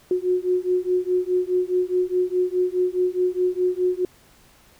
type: beating tone pair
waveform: sine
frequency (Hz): 361.3 / 366.1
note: F#4 / F#4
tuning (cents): -41 / -18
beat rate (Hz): 4.8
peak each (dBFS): -22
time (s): 0.11-4.05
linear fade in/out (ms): 2
effects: pink hiss -54 dBFS RMS until 4.79 s